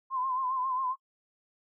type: tone with vibrato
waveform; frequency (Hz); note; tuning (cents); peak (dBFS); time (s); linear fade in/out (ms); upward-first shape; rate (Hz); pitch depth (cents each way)
sine; 1035; C6; -19; -28; 0.1-0.96; 50; sine; 7.4; 61
effects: noise-tail reverb RT60 0.1 s tail -23 dB re dry